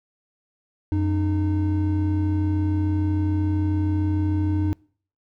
triangle tone pair together, 90.91 / 305.8 Hz, F#2 / D#4, -30 / -30 cents, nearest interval octave + major sixth, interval 2100 cents, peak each -19 / -22 dBFS, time 0.92-4.73 s, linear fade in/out 0 ms, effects noise-tail reverb RT60 0.5 s tail -25 dB re dry

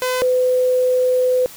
sawtooth / sine tone pair in turn, 507 / 505.2 Hz, B4 / B4, +45 / +39 cents, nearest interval unison, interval 6 cents, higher first, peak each -14 / -13 dBFS, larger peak second, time 0.02-0.22 / 0.22-1.46 s, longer second, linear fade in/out 0 ms, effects white hiss -39 dBFS RMS until 1.56 s

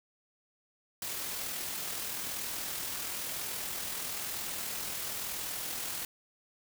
white noise with amplitude modulation, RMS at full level -36 dBFS, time 1.02-6.05 s, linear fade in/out 2 ms, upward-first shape sine, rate 41 Hz, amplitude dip 30%, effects none

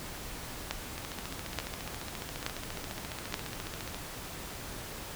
two click trains, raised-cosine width 0.2 ms, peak -21 / -13 dBFS, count 44 / 4, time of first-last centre 0.98-3.946 / 0.71-3.342 s, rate 14.5 / 1.14 Hz, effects pink hiss -42 dBFS RMS until 5.15 s

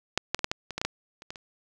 clicks, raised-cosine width 0.2 ms, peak -6 / -7 / -18 / -6 / -10 / -18 / -14 / -10 / -9 / -27 / -19 / -25 dBFS, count 12, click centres 0.176 / 0.346 / 0.392 / 0.444 / 0.515 / 0.707 / 0.78 / 0.815 / 0.85 / 1.221 / 1.305 / 1.358 s, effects none

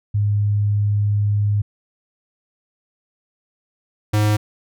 sine / square tone pair in turn, 103.2 / 105.61 Hz, G#2 / G#2, -10 / +29 cents, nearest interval unison, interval 39 cents, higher second, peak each -15 dBFS, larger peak neither, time 0.14-1.62 / 4.13-4.37 s, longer first, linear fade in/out 10 ms, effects none

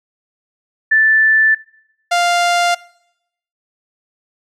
sine / sawtooth tone pair in turn, 1760 / 698.5 Hz, A6 / F5, 0 / 0 cents, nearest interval octave + major third, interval 1600 cents, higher first, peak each -8 dBFS, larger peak neither, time 0.91-1.55 / 2.11-2.75 s, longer neither, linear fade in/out 10 ms, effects noise-tail reverb RT60 0.8 s tail -22 dB re dry + low-pass 8000 Hz 12 dB/octave

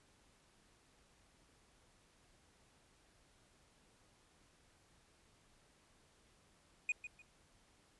triangle tone with echo, 2472 Hz, D#7, 12 cents flat, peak -31 dBFS, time 6.89-6.92 s, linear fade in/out 2 ms, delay 150 ms, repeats 2, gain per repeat -12 dB, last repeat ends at 7.22 s, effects pink hiss -70 dBFS RMS until 7.99 s + resampled to 24000 Hz

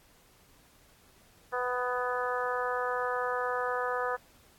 harmonic tone with a mistuned harmonic, 248.7 Hz, B3, 12 cents sharp, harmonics 2 / 3 / 4 / 5 / 6 / 7, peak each -33 / -37 / -36 / -35 / -38 / -39 dBFS, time 1.52-4.17 s, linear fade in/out 20 ms, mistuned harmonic 7, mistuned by -16 cents, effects pink hiss -61 dBFS RMS until 4.58 s + AAC 64 kbps

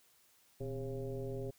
sine tone with frequency modulation, 261.6 Hz, C4, in tune, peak -37 dBFS, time 0.6-1.51 s, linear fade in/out 10 ms, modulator 141 Hz, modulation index 1.9, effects white hiss -68 dBFS RMS until 1.58 s

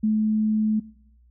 sine tone, 215.8 Hz, A3, 33 cents flat, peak -18 dBFS, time 0.03-0.8 s, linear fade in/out 10 ms, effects noise-tail reverb RT60 0.8 s tail -23 dB re dry + added 60 Hz sine -53 dBFS peak until 1.3 s

